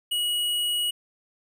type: tone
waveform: square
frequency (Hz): 2910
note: F#7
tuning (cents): -29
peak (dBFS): -24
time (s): 0.11-0.91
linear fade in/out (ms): 10
effects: 11-bit